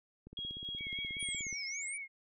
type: click train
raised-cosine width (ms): 3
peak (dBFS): -37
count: 22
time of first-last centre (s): 0.27-1.527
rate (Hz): 16.7
type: tone with tremolo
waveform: sine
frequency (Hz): 3297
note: G#7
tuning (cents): -13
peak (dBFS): -38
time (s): 0.37-1.42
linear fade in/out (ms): 2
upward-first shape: square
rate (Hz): 3.6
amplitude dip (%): 35
type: tone with vibrato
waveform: sine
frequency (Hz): 2203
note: C#7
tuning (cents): -11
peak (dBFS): -40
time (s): 0.77-2.08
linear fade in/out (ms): 50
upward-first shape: sine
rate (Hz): 5.2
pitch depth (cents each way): 50
type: exponential two-way sweep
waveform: sine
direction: down then up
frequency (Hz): 9850 to 5000 to 9850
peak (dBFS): -40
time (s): 1.19-1.98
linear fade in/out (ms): 20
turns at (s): 1.64
effects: none